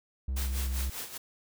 triangle tone with vibrato, 65.41 Hz, C2, in tune, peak -27 dBFS, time 0.28-0.9 s, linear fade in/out 5 ms, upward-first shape triangle, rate 4 Hz, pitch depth 13 cents each way
white noise with tremolo, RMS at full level -37 dBFS, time 0.36-1.18 s, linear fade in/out 10 ms, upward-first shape sine, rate 5.1 Hz, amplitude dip 70%
effects none

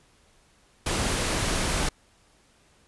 pink noise, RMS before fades -26 dBFS, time 0.86-1.89 s, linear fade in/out 5 ms, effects pink hiss -61 dBFS RMS until 2.87 s + resampled to 24000 Hz

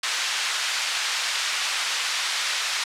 white band-pass noise, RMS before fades -26 dBFS, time 0.03-2.84 s, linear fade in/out 5 ms, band 1200 to 4800 Hz, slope 12 dB/octave, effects low-pass 10000 Hz 12 dB/octave

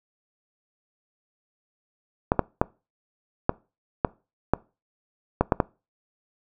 clicks, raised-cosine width 1 ms, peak -4 dBFS, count 9, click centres 2.319 / 2.393 / 2.615 / 3.494 / 4.048 / 4.536 / 5.41 / 5.522 / 5.602 s, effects noise-tail reverb RT60 0.3 s tail -23 dB re dry

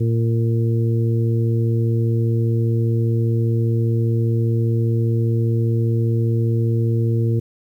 harmonic tone, 115 Hz, A#2, 23 cents flat, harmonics 1 / 2 / 3 / 4, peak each -16 / -27 / -26 / -29 dBFS, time 0-7.4 s, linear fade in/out 10 ms, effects 9-bit

